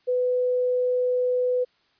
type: tone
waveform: sine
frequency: 499.1 Hz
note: B4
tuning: 18 cents sharp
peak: -20 dBFS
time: 0.07-1.65 s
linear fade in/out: 20 ms
effects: white hiss -65 dBFS RMS until 1.99 s + resampled to 11025 Hz